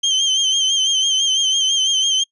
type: tone with vibrato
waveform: 35% pulse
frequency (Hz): 3136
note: G7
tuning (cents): 0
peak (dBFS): -12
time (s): 0.03-2.24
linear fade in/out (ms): 10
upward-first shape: sine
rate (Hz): 6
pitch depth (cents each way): 52
effects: noise-tail reverb RT60 0.1 s tail -25 dB re dry + resampled to 24000 Hz